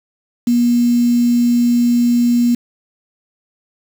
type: tone with quantisation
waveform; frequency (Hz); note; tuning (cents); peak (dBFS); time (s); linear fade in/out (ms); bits
sine; 240; B3; -49; -10; 0.47-2.55; 5; 5
effects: none